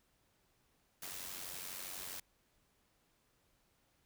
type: noise with amplitude modulation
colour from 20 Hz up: white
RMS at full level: -43 dBFS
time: 1.02-2.2 s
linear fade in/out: 5 ms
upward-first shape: sine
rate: 92.1 Hz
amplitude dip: 60%
effects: pink hiss -75 dBFS RMS until 4.05 s

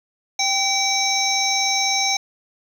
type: harmonic tone with a mistuned harmonic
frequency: 784 Hz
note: G5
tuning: in tune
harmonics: 1 / 3 / 5 / 7 / 8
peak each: -24 / -24 / -24 / -24 / -24 dBFS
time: 0.39-2.17 s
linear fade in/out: 5 ms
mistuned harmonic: 3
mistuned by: -46 cents
effects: 7-bit

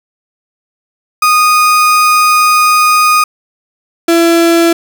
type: tone pair in turn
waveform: 35% pulse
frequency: 1237 / 335.7 Hz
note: D#6 / E4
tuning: -10 / +32 cents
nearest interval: octave + major seventh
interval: 2258 cents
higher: first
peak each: -4 dBFS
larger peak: neither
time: 1.22-3.24 / 4.08-4.73 s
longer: first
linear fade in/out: 5 ms
effects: none

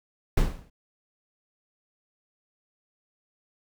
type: noise with exponential decay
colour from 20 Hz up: brown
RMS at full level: -17 dBFS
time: 0.37-0.7 s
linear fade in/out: 5 ms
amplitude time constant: 70 ms
effects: none

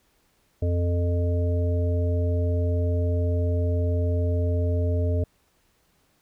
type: harmonic tone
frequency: 87.31 Hz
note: F2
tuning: in tune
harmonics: 1 / 3 / 5 / 7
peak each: -21 / -33 / -32 / -33 dBFS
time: 0.62-5.24 s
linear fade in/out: 5 ms
effects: pink hiss -66 dBFS RMS until 6.21 s

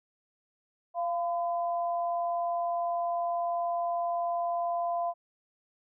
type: tone pair together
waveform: sine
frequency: 690.2 / 1013 Hz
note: F5 / B5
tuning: -21 / +44 cents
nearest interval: perfect fifth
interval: 665 cents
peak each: -28 / -36 dBFS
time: 0.94-5.14 s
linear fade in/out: 50 ms
effects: none

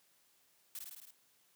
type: noise with echo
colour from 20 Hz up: blue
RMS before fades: -44 dBFS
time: 0.75-0.79 s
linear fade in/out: 2 ms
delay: 53 ms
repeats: 6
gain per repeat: -2 dB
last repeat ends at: 1.108 s
effects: white hiss -71 dBFS RMS until 1.55 s + high-pass 100 Hz 12 dB/octave

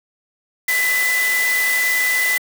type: tone in noise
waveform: sine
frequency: 2000 Hz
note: B6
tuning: 21 cents sharp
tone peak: -16 dBFS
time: 0.68-2.38 s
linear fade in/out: 5 ms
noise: white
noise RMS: -24 dBFS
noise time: 0.68-2.38 s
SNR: +5 dB
effects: high-pass 400 Hz 12 dB/octave

